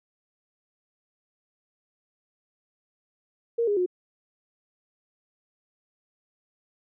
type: tone with pitch steps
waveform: sine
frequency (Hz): 466.2 / 410.6 / 361.6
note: A#4 / G#4 / F#4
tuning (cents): 0 / -20 / -40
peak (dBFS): -21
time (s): 3.58-3.862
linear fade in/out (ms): 10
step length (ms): 94
effects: none